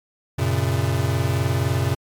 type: chord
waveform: square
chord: F# major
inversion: none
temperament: equal with one note detuned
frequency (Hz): 92.5 / 116.54 / 135.97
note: F#2 / A#2 / C#3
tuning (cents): 0 / 0 / -33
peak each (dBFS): -24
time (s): 0.38-1.95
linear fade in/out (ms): 10
effects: MP3 96 kbps